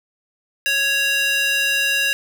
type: tone with high-pass filter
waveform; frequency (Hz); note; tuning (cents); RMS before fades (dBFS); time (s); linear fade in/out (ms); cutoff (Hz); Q
square; 554.4; C#5; 0; -19; 0.66-2.13; 0; 2200; 6.3
effects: none